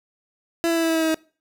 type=tone with pitch steps; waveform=30% pulse; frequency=335.1 / 332.6 / 330.1 / 327.6 / 325.2 / 322.8 / 320.3 / 317.9 Hz; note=E4 / E4 / E4 / E4 / E4 / E4 / E4 / D#4; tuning=+29 / +16 / +2 / -11 / -23 / -36 / -50 / +37 cents; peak=-16 dBFS; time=0.64-1.144 s; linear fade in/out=0 ms; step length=63 ms; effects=noise-tail reverb RT60 0.4 s tail -24 dB re dry